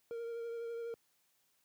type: tone with vibrato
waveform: triangle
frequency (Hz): 465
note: A#4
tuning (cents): -4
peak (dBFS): -37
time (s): 0.11-0.94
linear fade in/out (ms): 0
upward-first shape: triangle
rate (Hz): 12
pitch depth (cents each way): 23
effects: white hiss -75 dBFS RMS until 1.64 s + high-pass 80 Hz 12 dB/octave